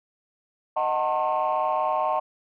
sine chord, D# diminished seventh, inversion none, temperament just, 622.3 / 746.7 / 896 / 1075.3 Hz, D#5 / F#5 / A5 / C6, 0 / +16 / +31 / +47 cents, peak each -26 dBFS, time 0.76-2.2 s, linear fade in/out 10 ms, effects tanh soft clip ceiling -16 dBFS

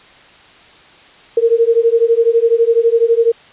sine beating tone pair, 456.1 / 468.1 Hz, A#4 / A#4, -38 / +7 cents, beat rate 12 Hz, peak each -12 / -12 dBFS, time 1.37-3.32 s, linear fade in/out 5 ms, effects white hiss -43 dBFS RMS until 3.52 s + resampled to 8000 Hz

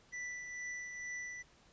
square tone with tremolo, 1975.5 Hz, B6, in tune, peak -40 dBFS, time 0.12-1.43 s, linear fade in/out 20 ms, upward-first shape triangle, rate 2.2 Hz, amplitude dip 45%, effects pink hiss -65 dBFS RMS until 1.72 s + resampled to 16000 Hz

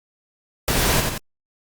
pink noise with echo, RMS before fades -20 dBFS, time 0.68-1 s, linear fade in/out 0 ms, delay 89 ms, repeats 2, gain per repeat -4 dB, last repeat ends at 1.178 s, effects Opus 48 kbps

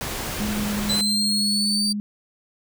pink noise, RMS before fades -29 dBFS, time 0.01-1.01 s, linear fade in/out 0 ms
sine tone with pitch glide, 210 to 207.2 Hz, G#3 to G#3, +19 to -4 cents, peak -24 dBFS, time 0.4-2 s, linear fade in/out 0 ms, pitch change -23 cents, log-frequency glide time 0.54-0.62 s
35% pulse linear sweep, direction up, 4000 to 4664 Hz, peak -19 dBFS, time 0.89-1.93 s, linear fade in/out 10 ms
effects none

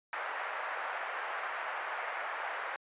white band-pass noise, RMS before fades -38 dBFS, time 0.13-2.76 s, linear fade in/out 0 ms, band 590 to 1900 Hz, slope 24 dB/octave, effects resampled to 8000 Hz

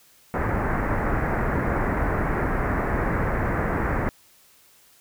pink low-pass noise, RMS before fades -24 dBFS, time 0.34-4.09 s, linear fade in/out 0 ms, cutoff 2000 Hz, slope 48 dB/octave, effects white hiss -56 dBFS RMS until 5 s

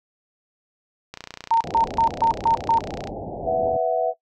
click train, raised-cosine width 0.2 ms, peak -17 dBFS, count 59, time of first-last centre 1.14-3.073 s, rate 30 Hz
sine tone bursts, 913 Hz, A#5, 36 cents flat, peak -14 dBFS, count 6, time 1.51-2.786 s, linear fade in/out 2 ms, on 96 ms, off 140 ms
white low-pass noise, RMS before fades -32 dBFS, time 1.64-3.77 s, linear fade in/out 5 ms, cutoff 820 Hz, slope 96 dB/octave
sine chord, B suspended fourth, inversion none, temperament just, 493.9 / 658.5 / 740.8 Hz, B4 / E5 / F#5, 0 / -2 / +2 cents, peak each -25 / -21 / -24 dBFS, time 3.44-4.14 s, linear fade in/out 50 ms
effects noise-tail reverb RT60 0.1 s tail -20 dB re dry

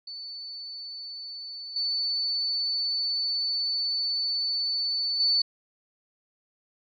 sine tone with level steps, 4492 Hz, C#8, 22 cents sharp, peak -36 / -25 / -20 dBFS, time 0.07-5.42 s, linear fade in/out 5 ms, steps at 1.76 / 5.2 s, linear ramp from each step 2 ms, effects none

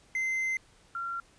triangle / sine tone pair in turn, 2071 / 1373.9 Hz, C7 / F6, -18 / -29 cents, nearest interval perfect fifth, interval 711 cents, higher first, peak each -26 / -32 dBFS, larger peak first, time 0.15-0.57 / 0.95-1.2 s, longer first, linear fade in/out 2 ms, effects pink hiss -61 dBFS RMS until 1.38 s + resampled to 22050 Hz

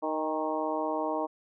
harmonic tone with a mistuned harmonic, 155.56 Hz, D#3, in tune, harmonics 2 / 3 / 4 / 5 / 6 / 7, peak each -34 / -36 / -33 / -36 / -35 / -38 dBFS, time 0.02-1.27 s, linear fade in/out 20 ms, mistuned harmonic 5, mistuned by +41 cents, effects none

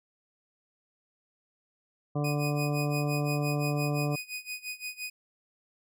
harmonic tone, 146.6 Hz, D3, 3 cents flat, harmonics 1 / 2 / 3 / 4 / 5 / 7 / 8, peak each -28 / -34 / -37 / -37 / -39 / -45 / -45 dBFS, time 2.15-4.16 s, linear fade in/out 10 ms
sawtooth tone with tremolo, 2489 Hz, D#7, in tune, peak -30 dBFS, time 2.24-5.1 s, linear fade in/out 5 ms, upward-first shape sine, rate 5.8 Hz, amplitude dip 90%
effects none

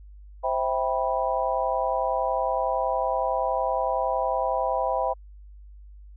sine chord, C major seventh, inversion none, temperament just, 523.3 / 654.1 / 784.9 / 981.1 Hz, C5 / E5 / G5 / B5, 0 / -14 / +2 / -12 cents, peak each -28 dBFS, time 0.43-5.14 s, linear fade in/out 20 ms, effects added 50 Hz sine -43 dBFS peak until 6.16 s

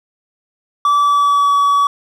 triangle tone with pitch glide, 1156 to 1137.5 Hz, D6 to C#6, -28 to +44 cents, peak -8 dBFS, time 0.85-1.87 s, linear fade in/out 2 ms, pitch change -28 cents, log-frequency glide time 0.99-1.54 s, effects none

